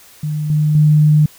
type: tone with level steps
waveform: sine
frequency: 151.5 Hz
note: D#3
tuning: 46 cents flat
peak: -17 / -11 / -7 dBFS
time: 0.23-1.26 s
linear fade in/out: 5 ms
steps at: 0.5 / 0.75 s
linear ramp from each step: 2 ms
effects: white hiss -44 dBFS RMS until 1.38 s